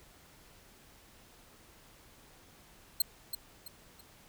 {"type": "tone with echo", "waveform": "10% pulse", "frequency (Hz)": 4186, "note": "C8", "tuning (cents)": 0, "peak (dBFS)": -17, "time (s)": [3, 3.02], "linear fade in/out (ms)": 5, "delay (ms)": 330, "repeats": 3, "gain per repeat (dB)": -9, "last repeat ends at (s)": 4.01, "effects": ["pink hiss -59 dBFS RMS until 4.28 s"]}